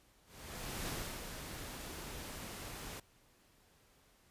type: noise with ADSR envelope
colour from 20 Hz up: pink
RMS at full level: -40 dBFS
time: 0.25-3 s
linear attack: 620 ms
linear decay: 350 ms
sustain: -6 dB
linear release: 5 ms
effects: pink hiss -68 dBFS RMS until 4.3 s + resampled to 32000 Hz